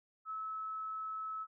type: tone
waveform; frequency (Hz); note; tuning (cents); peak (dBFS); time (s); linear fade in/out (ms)
sine; 1298; E6; -27; -38; 0.25-1.47; 50
effects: none